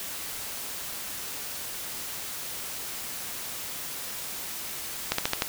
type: slowing click train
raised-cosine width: 0.2 ms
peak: -6 dBFS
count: 5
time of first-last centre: 5.12-5.421 s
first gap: 64 ms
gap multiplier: 1.11
effects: white hiss -36 dBFS RMS until 5.48 s